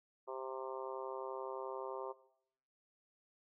harmonic tone, 131.5 Hz, C3, 9 cents sharp, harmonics 3 / 4 / 5 / 6 / 7 / 8 / 9, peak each -46 / -47 / -49 / -54 / -49 / -50 / -54 dBFS, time 0.27-2.13 s, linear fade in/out 20 ms, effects noise-tail reverb RT60 0.7 s tail -18 dB re dry

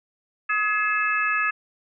harmonic tone with a mistuned harmonic, 423 Hz, G#4, 32 cents sharp, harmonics 3 / 4 / 5 / 6, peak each -25 / -24 / -32 / -26 dBFS, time 0.49-1.51 s, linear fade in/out 10 ms, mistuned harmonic 6, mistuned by +49 cents, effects none

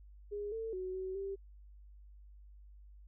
sine tone with pitch steps, 411.3 / 448.4 / 371.3 / 376.1 / 392 Hz, G#4 / A4 / F#4 / F#4 / G4, -17 / +33 / +6 / +28 / 0 cents, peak -37 dBFS, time 0.31-1.36 s, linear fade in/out 20 ms, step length 210 ms, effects added 50 Hz sine -53 dBFS peak until 3.07 s

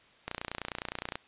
click train, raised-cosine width 0.3 ms, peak -18 dBFS, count 27, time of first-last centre 0.28-1.155 s, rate 29.7 Hz, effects white hiss -60 dBFS RMS until 1.27 s + resampled to 8000 Hz

